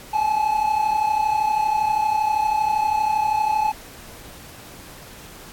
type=tone pair together; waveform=triangle; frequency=830.6 / 863.2 Hz; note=G#5 / A5; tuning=0 / -33 cents; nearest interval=minor second; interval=67 cents; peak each=-22 / -17 dBFS; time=0.13-3.72 s; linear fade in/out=10 ms; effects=pink hiss -42 dBFS RMS until 5.52 s + AAC 64 kbps

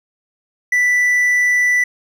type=tone; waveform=triangle; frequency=1975.5 Hz; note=B6; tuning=in tune; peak=-10 dBFS; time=0.72-1.84 s; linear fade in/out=5 ms; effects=none

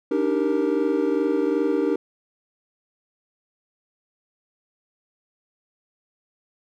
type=chord; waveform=triangle; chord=Eb major seventh; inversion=third; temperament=equal with one note detuned; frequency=288.5 / 311.1 / 392 / 466.2 Hz; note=D4 / Eb4 / G4 / Bb4; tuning=-31 / 0 / 0 / 0 cents; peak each=-23 dBFS; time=0.11-1.96 s; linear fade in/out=5 ms; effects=none

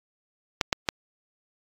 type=clicks; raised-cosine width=0.2 ms; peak=-4 dBFS; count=3; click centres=0.612 / 0.728 / 0.888 s; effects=AAC 48 kbps

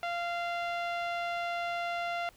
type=tone with low-pass filter; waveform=sawtooth; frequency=692 Hz; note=F5; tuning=16 cents flat; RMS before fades=-34 dBFS; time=0.03-2.29 s; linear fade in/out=0 ms; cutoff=2900 Hz; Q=1.2; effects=pink hiss -61 dBFS RMS until 2.36 s

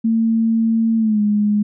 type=tone with pitch glide; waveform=sine; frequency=225.8 to 208.3 Hz; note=A3 to G#3; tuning=+45 to +5 cents; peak=-13 dBFS; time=0.04-1.63 s; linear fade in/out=10 ms; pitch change=-140 cents; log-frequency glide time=0.97-1.21 s; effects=none

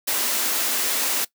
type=high-pass noise; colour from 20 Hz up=white; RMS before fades=-23 dBFS; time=0.07-1.25 s; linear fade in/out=10 ms; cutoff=220 Hz; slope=96 dB/octave; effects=noise-tail reverb RT60 0.1 s tail -19 dB re dry

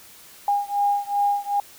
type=beating tone pair; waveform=sine; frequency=811 / 813.6 Hz; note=G#5 / G#5; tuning=-41 / -36 cents; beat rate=2.6 Hz; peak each=-22 / -23 dBFS; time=0.48-1.6 s; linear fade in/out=2 ms; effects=white hiss -47 dBFS RMS until 1.78 s

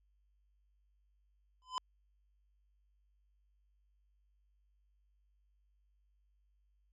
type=tone with exponential growth; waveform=square; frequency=1015 Hz; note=B5; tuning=47 cents sharp; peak=-32 dBFS; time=1.62-1.78 s; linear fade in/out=0 ms; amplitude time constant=33 ms; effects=added 50 Hz sine -70 dBFS peak until 6.92 s + resampled to 16000 Hz

